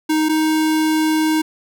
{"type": "tone pair in turn", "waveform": "square", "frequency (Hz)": [311.6, 313.1], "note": ["D#4", "D#4"], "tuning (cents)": [3, 11], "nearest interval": "unison", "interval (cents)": 8, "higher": "second", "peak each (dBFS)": -15, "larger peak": "neither", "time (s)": [[0.09, 0.29], [0.29, 1.42]], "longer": "second", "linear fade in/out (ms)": 10, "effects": []}